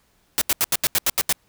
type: noise bursts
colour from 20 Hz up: white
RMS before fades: -19 dBFS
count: 9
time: 0.38-1.326 s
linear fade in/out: 0 ms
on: 34 ms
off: 80 ms
effects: pink hiss -63 dBFS RMS until 1.48 s